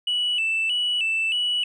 sine tone with vibrato, 2794 Hz, F7, in tune, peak -19 dBFS, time 0.07-1.64 s, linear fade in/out 5 ms, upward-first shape square, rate 1.6 Hz, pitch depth 90 cents each way, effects tanh soft clip ceiling -18 dBFS

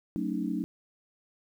sine chord, D# half-diminished seventh, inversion first, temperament just, 186.68 / 224 / 280 / 311.1 Hz, F#3 / A3 / C#4 / D#4, +16 / +31 / +18 / 0 cents, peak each -34 dBFS, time 0.16-0.64 s, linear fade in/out 0 ms, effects 10-bit

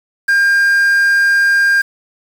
triangle tone with quantisation, 1604 Hz, G6, 39 cents sharp, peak -7 dBFS, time 0.28-1.82 s, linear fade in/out 10 ms, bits 5, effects none

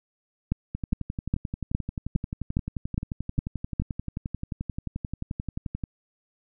two click trains, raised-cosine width 5 ms, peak -18 / -11 dBFS, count 59 / 9, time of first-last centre 0.75-5.838 / 0.52-3.799 s, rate 11.4 / 2.44 Hz, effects none

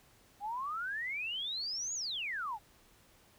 sine exponential two-way sweep, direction up then down, 787 to 6910 to 787 Hz, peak -35 dBFS, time 0.4-2.59 s, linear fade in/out 50 ms, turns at 1.94 s, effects pink hiss -64 dBFS RMS until 3.38 s

